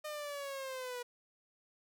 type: linear sweep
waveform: sawtooth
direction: down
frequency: 611 to 483.8 Hz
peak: -36 dBFS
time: 0.04-1.03 s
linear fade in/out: 10 ms
effects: none